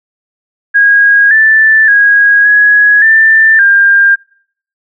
sine tone with pitch steps, 1640 / 1762 / 1646 / 1672 / 1779 / 1601 Hz, G#6 / A6 / G#6 / G#6 / A6 / G6, -22 / +2 / -16 / +11 / +19 / +36 cents, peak -3 dBFS, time 0.74-4.16 s, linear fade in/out 20 ms, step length 570 ms, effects noise-tail reverb RT60 0.6 s tail -24 dB re dry

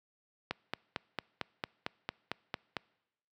click train, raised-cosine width 0.3 ms, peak -17 dBFS, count 11, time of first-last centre 0.51-2.767 s, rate 4.43 Hz, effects noise-tail reverb RT60 0.9 s tail -25 dB re dry + high-pass 100 Hz 12 dB/octave

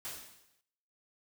white noise with exponential decay, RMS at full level -38 dBFS, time 0.05-0.61 s, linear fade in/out 0 ms, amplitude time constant 120 ms, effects noise-tail reverb RT60 0.9 s tail -21 dB re dry

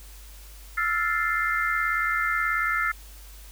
sine chord, F major seventh, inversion third, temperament equal, 1318.5 / 1396.9 / 1760 / 2093 Hz, E6 / F6 / A6 / C7, 0 / 0 / 0 / 0 cents, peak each -28 dBFS, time 0.77-2.92 s, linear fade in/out 10 ms, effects added 50 Hz sine -43 dBFS peak until 3.51 s + white hiss -50 dBFS RMS until 3.51 s

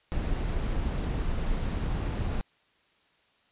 brown noise, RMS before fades -29 dBFS, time 0.12-2.41 s, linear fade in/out 0 ms, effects white hiss -66 dBFS RMS until 3.51 s + resampled to 8000 Hz

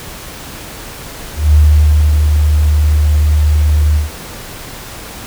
sine tone with ADSR envelope, 75.4 Hz, D2, 46 cents sharp, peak -3 dBFS, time 1.35-4.1 s, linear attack 190 ms, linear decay 600 ms, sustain -4 dB, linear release 140 ms, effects pink hiss -29 dBFS RMS until 5.26 s

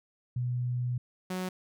sine / sawtooth tone pair in turn, 123.4 / 184.36 Hz, B2 / F#3, -1 / -6 cents, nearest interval perfect fifth, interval 695 cents, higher second, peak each -28 dBFS, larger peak neither, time 0.36-0.98 / 1.3-1.49 s, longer first, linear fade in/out 5 ms, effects none

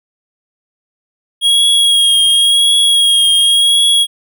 square tone with vibrato, 3287 Hz, G#7, 19 cents flat, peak -8 dBFS, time 1.41-4.07 s, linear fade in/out 50 ms, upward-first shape triangle, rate 0.92 Hz, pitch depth 31 cents each way, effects none

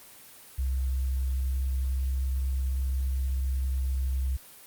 sine tone with pitch glide, 65.41 to 65.83 Hz, C2 to C2, 0 to +11 cents, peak -25 dBFS, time 0.58-4.37 s, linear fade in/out 10 ms, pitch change +11 cents, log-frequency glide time 1.06-2.57 s, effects white hiss -50 dBFS RMS until 4.66 s + Opus 24 kbps

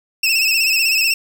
25% pulse tone with vibrato, 2637 Hz, E7, in tune, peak -10 dBFS, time 0.23-1.14 s, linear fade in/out 5 ms, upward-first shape sine, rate 16 Hz, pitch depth 66 cents each way, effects 7-bit

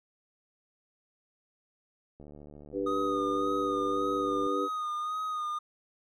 click train, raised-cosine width 2 ms, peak -36 dBFS, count 168, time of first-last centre 2.2-4.466 s, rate 73.7 Hz
sine chord, G major, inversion second, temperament just, 294 / 392 / 490 Hz, D4 / G4 / B4, +2 / 0 / -14 cents, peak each -33 dBFS, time 2.72-4.69 s, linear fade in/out 50 ms
triangle tone with vibrato, 1237 Hz, D#6, 10 cents flat, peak -29 dBFS, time 2.86-5.59 s, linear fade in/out 10 ms, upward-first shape sine, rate 1.8 Hz, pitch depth 35 cents each way
effects none

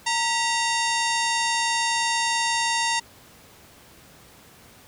harmonic tone with a mistuned harmonic, 923 Hz, A#5, 17 cents flat, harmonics 1 / 2 / 3 / 4 / 5 / 6 / 7 / 8 / 10, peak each -25 / -28 / -30 / -31 / -32 / -33 / -33 / -34 / -35 dBFS, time 0.06-3 s, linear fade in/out 10 ms, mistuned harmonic 2, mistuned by +86 cents, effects pink hiss -50 dBFS RMS until 4.87 s + high-pass 60 Hz 12 dB/octave

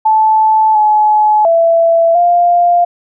sine tone with pitch steps, 872 / 851 / 667 / 699 Hz, A5 / G#5 / E5 / F5, -16 / +42 / +20 / +1 cents, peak -6 dBFS, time 0.05-2.85 s, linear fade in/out 10 ms, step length 700 ms, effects none

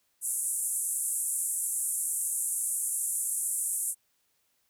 white band-pass noise, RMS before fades -31 dBFS, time 0.21-3.95 s, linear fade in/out 50 ms, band 8000 to 11000 Hz, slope 48 dB/octave, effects white hiss -73 dBFS RMS until 4.69 s

